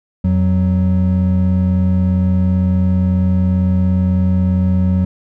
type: tone pair together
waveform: triangle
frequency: 87.5 / 185.41 Hz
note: F2 / F#3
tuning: +4 / +4 cents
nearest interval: octave + minor second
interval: 1300 cents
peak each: -12 dBFS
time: 0.24-5.05 s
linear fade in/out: 5 ms
effects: none